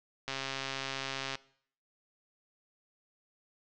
click train, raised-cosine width 0.2 ms, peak -18 dBFS, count 146, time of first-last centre 0.28-1.354 s, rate 135 Hz, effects noise-tail reverb RT60 0.6 s tail -21 dB re dry + low-pass 6000 Hz 12 dB/octave

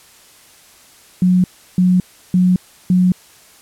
sine tone bursts, 182 Hz, F#3, 28 cents flat, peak -9 dBFS, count 4, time 1.22-3.12 s, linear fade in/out 2 ms, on 220 ms, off 340 ms, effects white hiss -46 dBFS RMS until 3.61 s + low-pass 12000 Hz 12 dB/octave

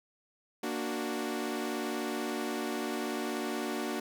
sawtooth chord, Bb augmented, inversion none, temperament equal, 233.1 / 293.7 / 370 Hz, Bb3 / D4 / F#4, 0 / 0 / 0 cents, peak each -33 dBFS, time 0.63-4 s, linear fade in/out 5 ms, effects none

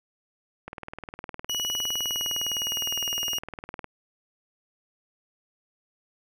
click train, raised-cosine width 0.5 ms, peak -21 dBFS, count 63, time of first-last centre 0.68-3.843 s, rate 19.6 Hz
30% pulse tone with pitch glide, 2921 to 2863 Hz, F#7 to F7, -23 to +42 cents, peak -24 dBFS, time 1.49-3.39 s, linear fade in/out 5 ms, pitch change -35 cents, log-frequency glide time 1.8-2.99 s
effects none

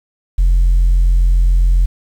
sine tone, 43.65 Hz, F1, in tune, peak -6 dBFS, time 0.38-1.86 s, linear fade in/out 10 ms, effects tanh soft clip ceiling -6 dBFS + 7-bit

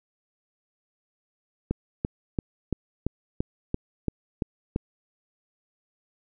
click train, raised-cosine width 3 ms, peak -12 dBFS, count 10, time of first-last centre 1.71-4.761 s, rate 2.95 Hz, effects none

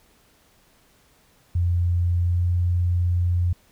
sine tone with pitch glide, 87.31 to 88.07 Hz, F2 to F2, 0 to +15 cents, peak -18 dBFS, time 1.55-3.53 s, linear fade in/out 5 ms, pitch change +15 cents, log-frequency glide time 2.22-2.44 s, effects pink hiss -59 dBFS RMS until 3.71 s

